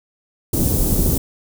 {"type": "band-stop noise", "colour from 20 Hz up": "pink", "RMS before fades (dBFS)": -17, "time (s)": [0.53, 1.18], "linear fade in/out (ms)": 5, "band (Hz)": [330, 11000], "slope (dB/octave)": 12, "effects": []}